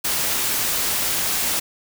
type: noise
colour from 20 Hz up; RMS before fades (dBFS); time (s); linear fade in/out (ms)
white; -22; 0.04-1.6; 10
effects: none